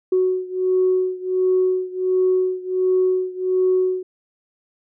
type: beating tone pair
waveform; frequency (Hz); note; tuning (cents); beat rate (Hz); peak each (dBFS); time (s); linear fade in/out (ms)
sine; 370 / 371.4; F#4 / F#4; 0 / +7; 1.4; -18 / -20; 0.12-4.03; 5
effects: tanh soft clip ceiling -9 dBFS